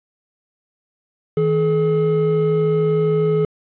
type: tone pair together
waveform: triangle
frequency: 159.5 / 425.8 Hz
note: D#3 / G#4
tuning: +43 / +43 cents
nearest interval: octave + perfect fourth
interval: 1700 cents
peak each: -17 / -14 dBFS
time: 1.37-3.45 s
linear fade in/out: 2 ms
effects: resampled to 8000 Hz + 8-bit